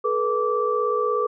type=tone cluster; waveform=sine; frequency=428 / 484.6 / 1164 Hz; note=A4 / B4 / D6; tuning=-48 / -33 / -16 cents; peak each=-24 dBFS; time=0.04-1.27 s; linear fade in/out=10 ms; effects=none